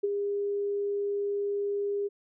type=tone with ADSR envelope; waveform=sine; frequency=404.9 Hz; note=G#4; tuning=44 cents flat; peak=-22 dBFS; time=0.03-2.09 s; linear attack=12 ms; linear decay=24 ms; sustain=-5 dB; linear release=27 ms; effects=none